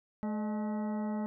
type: harmonic tone with a mistuned harmonic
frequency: 213.9 Hz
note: A3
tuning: 49 cents flat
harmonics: 1 / 2 / 3 / 4 / 5 / 6 / 7 / 9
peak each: -32 / -46 / -43 / -44 / -54 / -53 / -59 / -56 dBFS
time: 0.23-1.26 s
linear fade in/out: 0 ms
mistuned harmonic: 3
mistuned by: -73 cents
effects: none